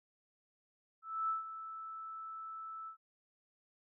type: tone with ADSR envelope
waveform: sine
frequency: 1315 Hz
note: E6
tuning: 5 cents flat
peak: -31 dBFS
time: 1.02-2.97 s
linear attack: 270 ms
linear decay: 140 ms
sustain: -12 dB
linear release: 94 ms
effects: none